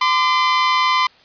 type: tone pair together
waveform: sawtooth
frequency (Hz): 1024 / 1183.8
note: C6 / D6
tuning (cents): -38 / +13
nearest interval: minor third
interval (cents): 251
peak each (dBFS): -11 / -16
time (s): 0.01-1.07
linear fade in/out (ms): 5
effects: white hiss -50 dBFS RMS until 1.24 s + resampled to 11025 Hz